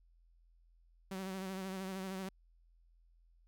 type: tone with vibrato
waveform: sawtooth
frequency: 189.9 Hz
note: F#3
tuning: 45 cents sharp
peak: -36 dBFS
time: 1.11-2.29 s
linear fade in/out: 5 ms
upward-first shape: sine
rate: 13 Hz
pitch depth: 38 cents each way
effects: added 42 Hz sine -64 dBFS peak until 3.47 s